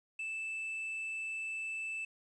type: tone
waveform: triangle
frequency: 2637 Hz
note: E7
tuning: in tune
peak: -35 dBFS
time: 0.19-2.05 s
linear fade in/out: 5 ms
effects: resampled to 24000 Hz + 11-bit